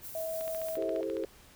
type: noise with tremolo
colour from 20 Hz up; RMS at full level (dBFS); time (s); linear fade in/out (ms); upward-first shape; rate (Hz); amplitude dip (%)
violet; -42; 0.01-0.79; 50; sine; 6.3; 25
type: tone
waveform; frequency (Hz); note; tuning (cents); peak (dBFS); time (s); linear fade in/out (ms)
sine; 645; E5; -38; -33; 0.15-1.01; 2
type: click train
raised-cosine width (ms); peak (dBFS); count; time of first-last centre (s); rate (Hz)
0.3; -30; 13; 0.41-1.238; 14.5
type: chord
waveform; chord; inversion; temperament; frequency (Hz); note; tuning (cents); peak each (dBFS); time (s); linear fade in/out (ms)
sine; A minor seventh; second; just; 330 / 396 / 440 / 528; E4 / G4 / A4 / C5; +2 / +18 / 0 / +16; -37; 0.77-1.25; 2
effects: pink hiss -57 dBFS RMS until 1.55 s